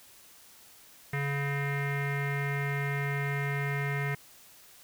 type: tone with low-pass filter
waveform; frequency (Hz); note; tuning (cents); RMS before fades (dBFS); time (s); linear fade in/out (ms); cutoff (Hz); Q
square; 141.2; C#3; +32; -31; 1.13-4.15; 5; 2000; 9.1
effects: white hiss -55 dBFS RMS until 4.83 s